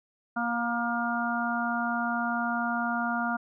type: harmonic tone with a mistuned harmonic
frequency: 236.1 Hz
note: A#3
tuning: 22 cents sharp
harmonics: 1 / 3 / 4 / 5 / 6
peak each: -31 / -32 / -36 / -36 / -31 dBFS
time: 0.36-3.37 s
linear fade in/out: 10 ms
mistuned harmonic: 5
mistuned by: +17 cents
effects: none